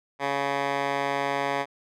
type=tone with band-pass filter; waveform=10% pulse; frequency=140 Hz; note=C#3; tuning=18 cents sharp; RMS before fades=-27 dBFS; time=0.19-1.66 s; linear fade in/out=50 ms; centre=1300 Hz; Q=0.98; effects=none